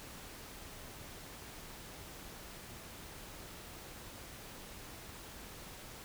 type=silence; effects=pink hiss -50 dBFS RMS until 6.04 s